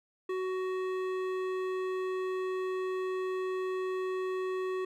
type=tone with hard clipping; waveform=sine; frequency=372.9 Hz; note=F#4; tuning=14 cents sharp; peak=-33 dBFS; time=0.29-4.85 s; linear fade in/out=5 ms; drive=13 dB; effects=none